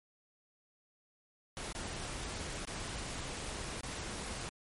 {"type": "noise with dropouts", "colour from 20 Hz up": "pink", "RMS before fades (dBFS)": -41, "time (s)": [1.57, 4.49], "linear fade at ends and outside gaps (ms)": 0, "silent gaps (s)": [[1.725, 1.75], [2.651, 2.673], [3.809, 3.833]], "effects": ["MP3 48 kbps"]}